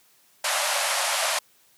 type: band-pass noise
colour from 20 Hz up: pink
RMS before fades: -25 dBFS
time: 0.44-1.39 s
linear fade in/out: 5 ms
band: 560 to 12000 Hz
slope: 96 dB/octave
effects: white hiss -60 dBFS RMS until 1.77 s + high-pass 100 Hz 12 dB/octave